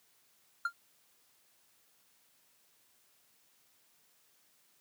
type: tone with exponential decay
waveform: triangle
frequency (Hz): 1392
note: F6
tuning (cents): -6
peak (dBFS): -24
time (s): 0.65-0.73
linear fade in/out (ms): 5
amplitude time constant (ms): 16
effects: white hiss -69 dBFS RMS until 4.8 s + high-pass 100 Hz 12 dB/octave